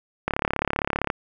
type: click train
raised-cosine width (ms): 0.5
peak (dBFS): -7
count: 30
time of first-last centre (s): 0.28-1.102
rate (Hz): 35.3
effects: none